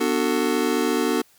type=chord; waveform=square; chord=B minor seventh; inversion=none; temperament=just; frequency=246.9 / 296.3 / 370.4 / 444.5 Hz; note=B3 / D4 / F#4 / A4; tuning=0 / +15 / +2 / +18 cents; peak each=-26 dBFS; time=0-1.22 s; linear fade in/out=10 ms; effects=white hiss -57 dBFS RMS until 1.38 s